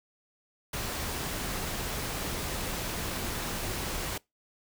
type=noise; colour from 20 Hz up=pink; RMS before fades=-34 dBFS; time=0.73-4.18 s; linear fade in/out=5 ms; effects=noise-tail reverb RT60 0.2 s tail -24 dB re dry